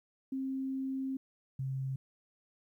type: tone pair in turn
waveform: sine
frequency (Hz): 266.1 / 133.4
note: C4 / C3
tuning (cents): +29 / +34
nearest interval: octave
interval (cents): 1195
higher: first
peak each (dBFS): -33 / -33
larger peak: neither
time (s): 0.32-1.17 / 1.59-1.96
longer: first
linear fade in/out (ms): 5
effects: 12-bit